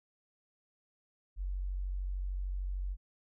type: tone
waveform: sine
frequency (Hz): 46.65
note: F#1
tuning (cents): +15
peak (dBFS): -33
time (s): 1.36-2.97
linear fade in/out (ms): 50
effects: none